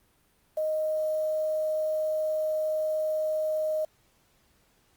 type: tone with quantisation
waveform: sine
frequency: 622.3 Hz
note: D#5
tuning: in tune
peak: -25 dBFS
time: 0.57-3.85 s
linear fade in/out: 5 ms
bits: 8
effects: pink hiss -66 dBFS RMS until 4.96 s + Opus 32 kbps